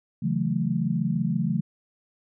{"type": "chord", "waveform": "sine", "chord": "F# minor seventh", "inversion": "second", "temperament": "equal", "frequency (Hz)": [138.59, 164.81, 185, 220], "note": ["C#3", "E3", "F#3", "A3"], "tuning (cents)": [0, 0, 0, 0], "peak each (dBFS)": [-29, -27, -28, -28], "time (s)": [0.22, 1.61], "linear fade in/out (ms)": 10, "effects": []}